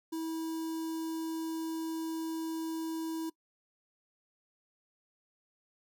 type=tone with notch filter; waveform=square; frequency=323.7 Hz; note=E4; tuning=31 cents flat; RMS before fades=-36 dBFS; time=0.12-3.3 s; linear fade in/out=10 ms; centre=2100 Hz; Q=0.55; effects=noise-tail reverb RT60 0.1 s tail -21 dB re dry